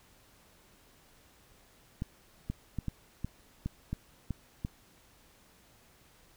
clicks, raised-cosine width 5 ms, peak -21 dBFS, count 9, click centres 2.021 / 2.5 / 2.787 / 2.883 / 3.246 / 3.66 / 3.93 / 4.307 / 4.649 s, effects pink hiss -62 dBFS RMS until 6.36 s

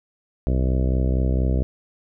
harmonic tone, 64.3 Hz, C2, 30 cents flat, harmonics 1 / 2 / 3 / 4 / 5 / 6 / 7 / 8 / 9 / 10, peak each -19 / -25 / -29 / -31 / -33 / -35 / -36 / -37 / -38 / -39 dBFS, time 0.47-1.63 s, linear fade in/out 0 ms, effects none

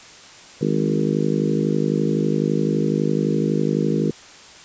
harmonic tone with a mistuned harmonic, 51.91 Hz, G#1, in tune, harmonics 3 / 4 / 5 / 6 / 7 / 8 / 9, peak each -23 / -24 / -25 / -26 / -26 / -27 / -28 dBFS, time 0.61-4.11 s, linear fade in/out 5 ms, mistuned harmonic 3, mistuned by +18 cents, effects white hiss -43 dBFS RMS until 4.64 s + resampled to 16000 Hz

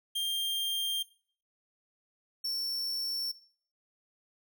45% pulse tone pair in turn, 3191 / 5434 Hz, G7 / F8, +30 / -48 cents, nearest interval major sixth, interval 922 cents, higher second, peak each -29 / -31 dBFS, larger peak first, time 0.15-1.03 / 2.44-3.32 s, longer neither, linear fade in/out 10 ms, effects noise-tail reverb RT60 0.5 s tail -19 dB re dry

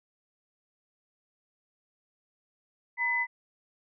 sine tone pair together, 950 / 2010 Hz, A#5 / B6, +33 / +30 cents, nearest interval octave + minor second, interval 1297 cents, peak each -33 / -26 dBFS, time 2.97-3.27 s, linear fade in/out 50 ms, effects none

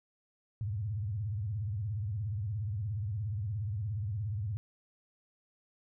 sine tone with vibrato, 103.83 Hz, G#2, in tune, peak -32 dBFS, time 0.61-4.57 s, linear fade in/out 0 ms, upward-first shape sine, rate 17 Hz, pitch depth 210 cents each way, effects none

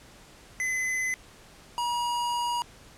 square tone pair in turn, 2029 / 957.6 Hz, B6 / A#5, +46 / +46 cents, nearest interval octave + minor second, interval 1300 cents, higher first, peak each -27 dBFS, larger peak neither, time 0.6-1.14 / 1.78-2.62 s, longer second, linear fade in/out 0 ms, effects pink hiss -52 dBFS RMS until 2.97 s + low-pass 10000 Hz 12 dB/octave

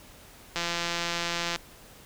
click train, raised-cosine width 0.2 ms, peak -12 dBFS, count 172, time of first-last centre 0.56-1.56 s, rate 171 Hz, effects pink hiss -51 dBFS RMS until 2.05 s

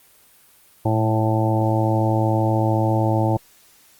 harmonic tone with a mistuned harmonic, 110 Hz, A2, in tune, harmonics 1 / 2 / 3 / 4 / 5 / 6 / 7 / 8, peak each -19 / -28 / -23 / -35 / -26 / -29 / -27 / -27 dBFS, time 0.85-3.37 s, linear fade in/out 5 ms, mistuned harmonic 1, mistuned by +34 cents, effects white hiss -53 dBFS RMS until 3.99 s + Opus 32 kbps

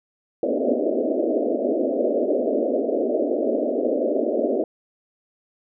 white band-pass noise, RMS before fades -22 dBFS, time 0.43-4.64 s, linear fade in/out 2 ms, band 230 to 650 Hz, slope 96 dB/octave, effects none

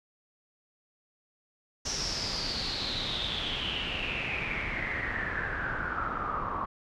pink noise with low-pass filter sweep, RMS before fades -33 dBFS, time 1.85-6.66 s, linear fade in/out 10 ms, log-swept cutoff 5800 to 1100 Hz, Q 8.7, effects none

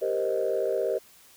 sine chord, C minor seventh, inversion second, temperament equal, 392 / 466.2 / 523.3 / 622.3 Hz, G4 / Bb4 / C5 / Eb5, 0 / 0 / 0 / 0 cents, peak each -29 dBFS, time 0.01-0.99 s, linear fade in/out 20 ms, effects tanh soft clip ceiling -16 dBFS + white hiss -55 dBFS RMS until 1.36 s

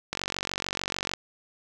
click train, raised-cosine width 0.2 ms, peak -11 dBFS, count 48, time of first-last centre 0.13-1.136 s, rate 46.7 Hz, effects none

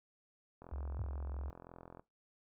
click train, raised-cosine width 1 ms, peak -37 dBFS, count 60, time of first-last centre 0.62-1.995 s, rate 42.9 Hz
sine tone with vibrato, 69.3 Hz, C#2, in tune, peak -39 dBFS, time 0.72-1.5 s, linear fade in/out 0 ms, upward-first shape sine, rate 2.9 Hz, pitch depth 15 cents each way
sine tone with exponential decay, 98 Hz, G2, in tune, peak -33 dBFS, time 0.99-1.13 s, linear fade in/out 5 ms, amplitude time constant 30 ms
effects noise-tail reverb RT60 0.2 s tail -20 dB re dry

